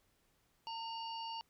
harmonic tone with a mistuned harmonic, 911 Hz, A#5, 40 cents flat, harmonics 1 / 3 / 5 / 6, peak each -42 / -48 / -49 / -58 dBFS, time 0.67-1.41 s, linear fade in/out 0 ms, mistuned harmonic 3, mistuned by +68 cents, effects pink hiss -75 dBFS RMS until 1.49 s

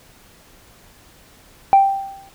sine tone with exponential decay, 784 Hz, G5, in tune, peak -4 dBFS, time 1.73-2.29 s, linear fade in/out 0 ms, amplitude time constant 120 ms, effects tanh soft clip ceiling -4 dBFS + pink hiss -49 dBFS RMS until 2.34 s

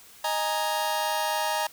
sawtooth chord, D# suspended fourth, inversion none, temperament just, 622.3 / 829.7 / 933.4 Hz, D#5 / G#5 / A#5, 0 / -2 / +2 cents, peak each -27 / -26 / -24 dBFS, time 0.24-1.67 s, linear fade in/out 5 ms, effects white hiss -51 dBFS RMS until 1.72 s

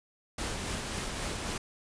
pink noise with tremolo, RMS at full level -34 dBFS, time 0.38-1.58 s, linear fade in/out 5 ms, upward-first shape sine, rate 3.7 Hz, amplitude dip 30%, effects resampled to 22050 Hz

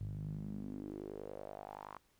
sawtooth tone with band-pass filter sweep, 50.6 Hz, G#1, 44 cents flat, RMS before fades -45 dBFS, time 0-1.98 s, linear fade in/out 10 ms, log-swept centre 110 to 1100 Hz, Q 4.2, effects pink hiss -73 dBFS RMS until 2.19 s

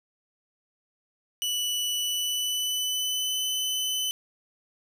sawtooth tone with pitch glide, 2960 to 3022 Hz, F#7 to F#7, 0 to +36 cents, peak -23 dBFS, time 1.42-4.11 s, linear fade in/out 0 ms, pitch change +36 cents, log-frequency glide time 1.91-3.41 s, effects none

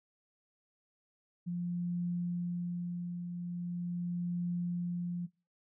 sine tone with tremolo, 175 Hz, F3, 4 cents sharp, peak -31 dBFS, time 1.46-5.27 s, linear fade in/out 20 ms, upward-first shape triangle, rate 0.41 Hz, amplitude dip 50%, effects noise-tail reverb RT60 0.3 s tail -22 dB re dry

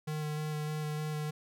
square tone with vibrato, 152.3 Hz, D#3, 37 cents flat, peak -34 dBFS, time 0.07-1.31 s, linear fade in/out 10 ms, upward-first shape square, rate 3.3 Hz, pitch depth 11 cents each way, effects none

